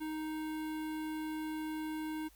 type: tone with notch filter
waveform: square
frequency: 311.4 Hz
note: D#4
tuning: 2 cents sharp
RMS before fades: -39 dBFS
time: 0-2.29 s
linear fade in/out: 20 ms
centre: 5900 Hz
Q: 0.76
effects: added 50 Hz sine -62 dBFS peak until 2.35 s + white hiss -65 dBFS RMS until 2.35 s